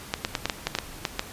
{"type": "clicks", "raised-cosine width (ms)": 0.2, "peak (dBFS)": -7, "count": 10, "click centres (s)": [0.139, 0.249, 0.352, 0.456, 0.498, 0.67, 0.751, 0.787, 1.052, 1.194], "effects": ["pink hiss -42 dBFS RMS until 1.32 s", "resampled to 32000 Hz"]}